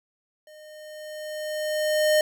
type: tone with level ramp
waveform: square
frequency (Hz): 612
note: D#5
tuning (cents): -29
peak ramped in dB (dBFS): -47 to -17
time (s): 0.47-2.21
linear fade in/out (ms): 2
effects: none